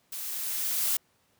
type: noise with level ramp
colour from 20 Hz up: blue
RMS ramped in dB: -37 to -26 dBFS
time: 0.12-0.97 s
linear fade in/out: 5 ms
effects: pink hiss -68 dBFS RMS until 1.39 s + high-pass 100 Hz 12 dB/octave